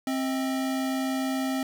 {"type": "tone pair together", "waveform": "square", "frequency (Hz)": [264.3, 639], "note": ["C4", "D#5"], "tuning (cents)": [18, 46], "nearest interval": "octave + minor third", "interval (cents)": 1528, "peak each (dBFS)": [-27, -36], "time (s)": [0.07, 1.63], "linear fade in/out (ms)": 2, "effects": []}